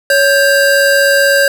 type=tone pair together; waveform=square; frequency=558.3 / 1579 Hz; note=C#5 / G6; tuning=+12 / +12 cents; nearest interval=octave + tritone; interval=1800 cents; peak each=-11 dBFS; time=0.1-1.48 s; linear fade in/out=2 ms; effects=none